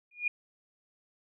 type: tone with exponential growth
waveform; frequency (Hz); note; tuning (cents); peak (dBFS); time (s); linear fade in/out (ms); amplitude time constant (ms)
sine; 2435; D#7; -38; -23; 0.11-0.28; 5; 35
effects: none